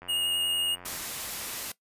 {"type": "click train", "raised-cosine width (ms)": 0.5, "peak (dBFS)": -30, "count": 86, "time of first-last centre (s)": [0.02, 0.973], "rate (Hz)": 89.2}
{"type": "tone with vibrato", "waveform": "square", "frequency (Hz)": 2855, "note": "F7", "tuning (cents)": 37, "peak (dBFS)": -26, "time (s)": [0.08, 0.76], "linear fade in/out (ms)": 20, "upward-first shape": "sine", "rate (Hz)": 11, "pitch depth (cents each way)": 11}
{"type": "noise", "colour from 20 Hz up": "white", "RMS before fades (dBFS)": -35, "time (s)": [0.85, 1.72], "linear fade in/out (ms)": 5}
{"effects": ["noise-tail reverb RT60 0.1 s tail -18 dB re dry", "resampled to 32000 Hz"]}